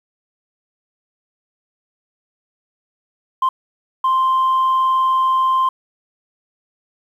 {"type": "tone bursts at uneven times", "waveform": "sine", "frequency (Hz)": 1046.5, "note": "C6", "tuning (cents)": 0, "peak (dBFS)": -11, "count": 2, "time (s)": [[3.42, 3.49], [4.04, 5.69]], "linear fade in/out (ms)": 5, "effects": ["tanh soft clip ceiling -11 dBFS", "8-bit"]}